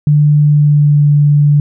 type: tone with pitch glide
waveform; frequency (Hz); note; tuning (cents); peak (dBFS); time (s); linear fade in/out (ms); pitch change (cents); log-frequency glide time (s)
sine; 148.3 to 146.26; D3 to D3; +17 to -7; -5; 0.07-1.6; 2; -24; 0.4-1.07
effects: none